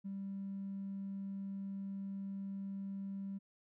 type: tone with tanh clipping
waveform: triangle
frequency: 196 Hz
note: G3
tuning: in tune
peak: -39 dBFS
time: 0.04-3.39 s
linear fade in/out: 20 ms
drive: 1 dB
effects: none